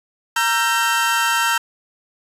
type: chord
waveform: 30% pulse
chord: E diminished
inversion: second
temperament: equal with one note detuned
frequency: 932.3 / 1348.5 / 1568 Hz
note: Bb5 / E6 / G6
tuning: 0 / +39 / 0 cents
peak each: -18 dBFS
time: 0.36-1.58 s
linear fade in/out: 5 ms
effects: resampled to 32000 Hz